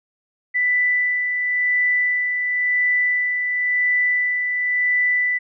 sine tone with tremolo, 1984 Hz, B6, 7 cents sharp, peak -15 dBFS, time 0.54-5.39 s, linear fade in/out 20 ms, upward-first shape sine, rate 0.95 Hz, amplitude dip 40%, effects none

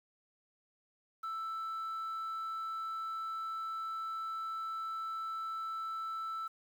sine tone, 1323 Hz, E6, 6 cents sharp, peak -34 dBFS, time 1.23-6.48 s, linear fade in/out 10 ms, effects tanh soft clip ceiling -35 dBFS + 10-bit

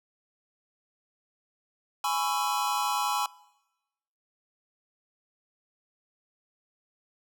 square chord, C# minor seventh, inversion second, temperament just, 831.5 / 997.9 / 1108.7 / 1330.5 Hz, G#5 / B5 / C#6 / E6, +2 / +18 / 0 / +16 cents, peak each -31 / -32 / -33 / -35 dBFS, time 2.04-3.26 s, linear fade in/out 2 ms, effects noise-tail reverb RT60 1.0 s tail -23 dB re dry

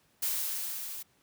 blue noise with level ramp, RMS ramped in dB -30 to -41 dBFS, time 0.22-1.03 s, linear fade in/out 10 ms, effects pink hiss -68 dBFS RMS until 1.22 s + high-pass 80 Hz 12 dB/octave

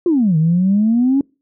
sine exponential two-way sweep, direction down then up, 366.8 to 153.6 to 282.4 Hz, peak -10 dBFS, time 0.06-1.21 s, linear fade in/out 2 ms, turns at 0.37 s, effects noise-tail reverb RT60 0.3 s tail -26 dB re dry + tanh soft clip ceiling -6 dBFS

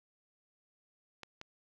clicks, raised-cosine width 0.2 ms, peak -27 dBFS, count 2, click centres 1.233 / 1.414 s, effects low-pass 6000 Hz 12 dB/octave + 10-bit

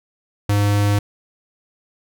square tone, 102.3 Hz, G#2, 26 cents flat, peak -15 dBFS, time 0.49-0.99 s, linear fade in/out 5 ms, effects none

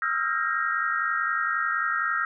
sine tone cluster, 1278 / 1362 / 1413 / 1603 / 1869 Hz, D#6 / F6 / F6 / G6 / A#6, +46 / -44 / +20 / +38 / +4 cents, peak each -30 / -28 / -33 / -30 / -30 dBFS, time 0.02-2.25 s, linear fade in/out 2 ms, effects none

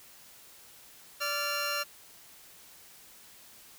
15% pulse tone pair together, 581.9 / 1384 Hz, D5 / F6, -16 / -16 cents, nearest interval octave + minor third, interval 1500 cents, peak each -28 / -25 dBFS, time 1.2-1.84 s, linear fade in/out 20 ms, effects white hiss -54 dBFS RMS until 3.78 s

